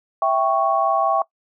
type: chord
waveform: sine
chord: C# diminished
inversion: first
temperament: equal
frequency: 659.3 / 784 / 1108.7 Hz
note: E5 / G5 / C#6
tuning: 0 / 0 / 0 cents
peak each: -20 dBFS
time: 0.22-1.22 s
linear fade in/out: 2 ms
effects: noise-tail reverb RT60 0.1 s tail -21 dB re dry